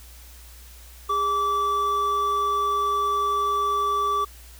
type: tone pair together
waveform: triangle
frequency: 409.4 / 1158 Hz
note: G#4 / D6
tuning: -25 / -25 cents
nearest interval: octave + tritone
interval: 1800 cents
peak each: -29 / -19 dBFS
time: 1.09-4.25 s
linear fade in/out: 10 ms
effects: added 60 Hz sine -44 dBFS peak until 4.59 s + white hiss -49 dBFS RMS until 4.59 s